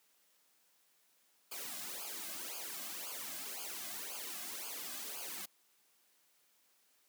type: noise with flanger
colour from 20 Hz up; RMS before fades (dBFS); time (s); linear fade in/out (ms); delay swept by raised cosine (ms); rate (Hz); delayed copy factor
white; -44; 1.51-5.46; 10; 0.52 to 2.22; 1.9; -0.95
effects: white hiss -72 dBFS RMS until 7.08 s + high-pass 200 Hz 12 dB/octave